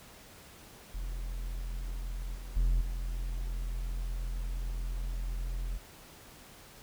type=tone with level steps; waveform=triangle; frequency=42.76 Hz; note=F1; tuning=36 cents flat; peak=-32 / -38 / -22 / -30 dBFS; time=0.94-5.78 s; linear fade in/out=10 ms; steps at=2.35 / 2.56 / 2.81 s; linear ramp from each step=5 ms; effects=pink hiss -53 dBFS RMS until 6.82 s